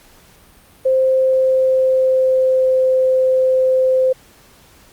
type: tone with pitch glide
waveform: sine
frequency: 523.3 to 518.5 Hz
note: C5 to C5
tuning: 0 to -16 cents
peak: -11 dBFS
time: 0.85-4.13 s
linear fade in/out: 10 ms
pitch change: -16 cents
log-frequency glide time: 1.18-2.83 s
effects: pink hiss -48 dBFS RMS until 4.92 s + Opus 48 kbps